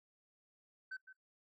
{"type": "tone with echo", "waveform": "sine", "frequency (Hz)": 1531, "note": "G6", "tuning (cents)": -41, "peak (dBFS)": -39, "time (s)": [0.91, 0.97], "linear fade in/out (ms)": 10, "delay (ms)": 160, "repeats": 1, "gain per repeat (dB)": -14, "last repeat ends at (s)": 1.13, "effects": ["noise-tail reverb RT60 0.1 s tail -18 dB re dry", "tanh soft clip ceiling -41 dBFS"]}